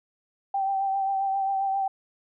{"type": "tone with vibrato", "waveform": "sine", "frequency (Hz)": 780, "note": "G5", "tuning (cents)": -9, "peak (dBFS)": -23, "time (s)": [0.54, 1.88], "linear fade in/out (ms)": 5, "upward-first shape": "triangle", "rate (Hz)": 7.5, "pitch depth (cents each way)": 31, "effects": []}